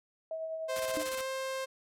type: tone with tremolo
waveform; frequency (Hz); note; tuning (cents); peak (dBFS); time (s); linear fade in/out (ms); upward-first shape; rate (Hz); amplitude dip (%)
sine; 643; E5; -43; -33; 0.31-1.02; 2; triangle; 10; 40
type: tone with pitch glide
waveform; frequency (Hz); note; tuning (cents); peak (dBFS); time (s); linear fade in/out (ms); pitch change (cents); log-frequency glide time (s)
sawtooth; 523.3 to 528.8; C5 to C5; 0 to +18; -30; 0.68-1.66; 20; +18; 1.19-1.27
type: noise bursts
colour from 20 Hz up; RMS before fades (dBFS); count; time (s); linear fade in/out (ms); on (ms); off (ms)
white; -39; 8; 0.76-1.21; 0; 37; 22
type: tone with exponential decay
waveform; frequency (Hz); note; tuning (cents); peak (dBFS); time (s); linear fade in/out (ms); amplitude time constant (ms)
sine; 303.5; D#4; -43; -31; 0.97-1.16; 0; 41
effects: low-pass 12000 Hz 12 dB/octave